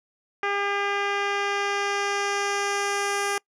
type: tone with low-pass filter sweep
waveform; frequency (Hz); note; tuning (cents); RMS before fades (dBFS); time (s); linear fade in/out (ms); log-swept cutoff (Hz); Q
10% pulse; 402.6; G4; +46; -26; 0.43-3.38; 2; 2400 to 10000; 1.1
effects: noise-tail reverb RT60 0.1 s tail -25 dB re dry